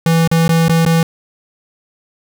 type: tone with dropouts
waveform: square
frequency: 164.8 Hz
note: E3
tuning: in tune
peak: -10 dBFS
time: 0.06-1.03 s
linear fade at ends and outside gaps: 2 ms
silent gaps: 0.276-0.314 / 0.48-0.491 / 0.683-0.694 / 0.852-0.862 s
effects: none